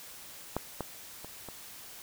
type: clicks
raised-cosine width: 1 ms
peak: -16 / -19 / -29 / -28 dBFS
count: 4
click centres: 0.566 / 0.807 / 1.246 / 1.487 s
effects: white hiss -48 dBFS RMS until 2.02 s